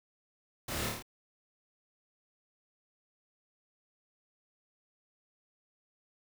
pink noise with echo, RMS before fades -38 dBFS, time 0.68-0.89 s, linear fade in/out 5 ms, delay 27 ms, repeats 5, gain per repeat -2 dB, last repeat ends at 1.025 s, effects none

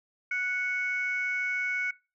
sine tone pair together, 1477.1 / 2217 Hz, F#6 / C#7, -3 / 0 cents, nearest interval perfect fifth, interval 703 cents, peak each -31 / -28 dBFS, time 0.31-1.91 s, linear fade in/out 5 ms, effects noise-tail reverb RT60 0.3 s tail -22 dB re dry + tanh soft clip ceiling -21 dBFS

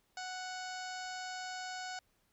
harmonic tone with a mistuned harmonic, 740 Hz, F#5, in tune, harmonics 1 / 2 / 3 / 4 / 5 / 6 / 7 / 8 / 9 / 10, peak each -43 / -45 / -53 / -54 / -56 / -51 / -52 / -57 / -55 / -57 dBFS, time 0.17-1.99 s, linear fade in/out 2 ms, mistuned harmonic 9, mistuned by +32 cents, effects pink hiss -75 dBFS RMS until 2.32 s

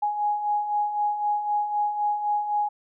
sine beating tone pair, 829 / 832.9 Hz, G#5 / G#5, -3 / +5 cents, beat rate 3.9 Hz, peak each -31 / -23 dBFS, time 0.02-2.69 s, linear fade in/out 10 ms, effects none

